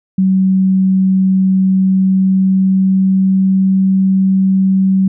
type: tone with pitch glide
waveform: sine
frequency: 189.4 to 190.94 Hz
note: F#3 to G3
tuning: +41 to -45 cents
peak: -8 dBFS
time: 0.18-5.08 s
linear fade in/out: 5 ms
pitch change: +14 cents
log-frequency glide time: 1.62-3.81 s
effects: none